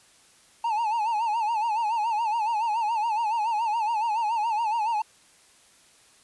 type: tone with vibrato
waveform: triangle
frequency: 887 Hz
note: A5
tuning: 14 cents sharp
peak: -21 dBFS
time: 0.64-5.02 s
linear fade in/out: 5 ms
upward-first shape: sine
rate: 7.1 Hz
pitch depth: 110 cents each way
effects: white hiss -57 dBFS RMS until 6.23 s + resampled to 24000 Hz